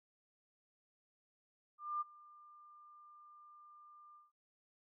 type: tone with ADSR envelope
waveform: sine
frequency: 1197 Hz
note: D6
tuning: 33 cents sharp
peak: -34 dBFS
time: 1.78-4.32 s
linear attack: 230 ms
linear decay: 21 ms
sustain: -23 dB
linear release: 170 ms
effects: none